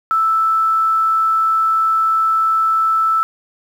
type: tone with quantisation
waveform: sine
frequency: 1318.5 Hz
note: E6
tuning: in tune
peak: -12 dBFS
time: 0.11-3.23 s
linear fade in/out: 0 ms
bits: 7
effects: none